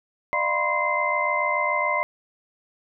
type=tone cluster; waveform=sine; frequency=602 / 694 / 982 / 1049 / 2075 Hz; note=D5 / F5 / B5 / C6 / C7; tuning=+43 / -11 / -10 / +4 / -15 cents; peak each=-28 / -31 / -28 / -26 / -25 dBFS; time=0.33-2.03 s; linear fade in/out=0 ms; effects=none